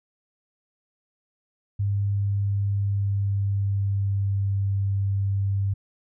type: tone with pitch glide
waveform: sine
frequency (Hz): 100.5 to 98.66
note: G2 to G2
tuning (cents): +44 to +12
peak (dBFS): -21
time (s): 1.79-5.74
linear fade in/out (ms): 10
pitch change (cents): -32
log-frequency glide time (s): 2.13-4.66
effects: none